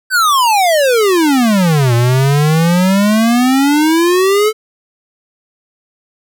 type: exponential two-way sweep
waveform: square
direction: down then up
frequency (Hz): 1568 to 116.54 to 440.3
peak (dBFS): -9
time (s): 0.1-4.53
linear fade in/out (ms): 50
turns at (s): 1.94
effects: none